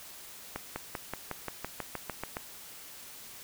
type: accelerating click train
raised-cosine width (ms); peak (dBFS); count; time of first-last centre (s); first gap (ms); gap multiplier
0.5; -19; 12; 0.56-2.369; 200; 0.96
effects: white hiss -48 dBFS RMS until 3.43 s